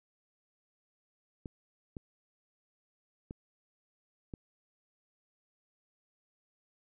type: clicks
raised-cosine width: 3 ms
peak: -28 dBFS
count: 4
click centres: 1.458 / 1.968 / 3.309 / 4.338 s
effects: none